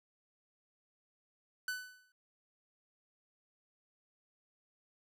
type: tone with exponential decay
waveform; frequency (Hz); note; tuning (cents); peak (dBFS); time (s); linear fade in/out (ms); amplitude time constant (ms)
45% pulse; 1500; F#6; +23; -33; 1.68-2.12; 2; 94
effects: none